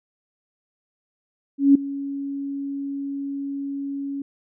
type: tone with ADSR envelope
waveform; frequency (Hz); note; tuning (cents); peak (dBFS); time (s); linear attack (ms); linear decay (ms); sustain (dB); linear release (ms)
sine; 278.6; C#4; +9; -8; 1.58-4.22; 170; 6; -18; 3
effects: none